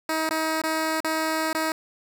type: tone with dropouts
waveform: 10% pulse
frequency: 317.6 Hz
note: D#4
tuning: 36 cents sharp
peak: -15 dBFS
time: 0.09-1.72 s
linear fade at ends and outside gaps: 2 ms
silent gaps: 0.292-0.308 / 0.617-0.637 / 1.004-1.045 / 1.53-1.548 s
effects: none